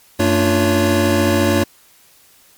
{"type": "tone cluster", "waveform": "square", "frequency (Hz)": [93.7, 225.6, 294.9, 350.3, 561], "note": ["F#2", "A3", "D4", "F4", "C#5"], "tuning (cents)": [22, 44, 7, 5, 21], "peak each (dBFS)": -20, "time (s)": [0.19, 1.64], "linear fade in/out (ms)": 10, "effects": ["white hiss -50 dBFS RMS until 2.57 s", "MP3 96 kbps"]}